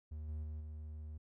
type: tone with level steps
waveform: triangle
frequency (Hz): 76.7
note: D#2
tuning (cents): -24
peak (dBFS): -40 / -37 / -39 / -42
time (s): 0.11-1.18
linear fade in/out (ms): 10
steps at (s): 0.28 / 0.43 / 0.6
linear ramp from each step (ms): 10
effects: none